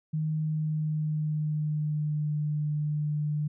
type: tone with pitch glide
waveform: sine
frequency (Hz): 155.56 to 149.83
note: D#3 to D3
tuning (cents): 0 to +35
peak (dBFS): -26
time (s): 0.13-3.48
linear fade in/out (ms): 10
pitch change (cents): -65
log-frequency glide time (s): 0.35-2.4
effects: none